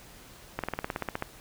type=slowing click train; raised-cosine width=0.5 ms; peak=-15 dBFS; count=12; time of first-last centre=0.59-1.224 s; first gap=47 ms; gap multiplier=1.04; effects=pink hiss -51 dBFS RMS until 1.4 s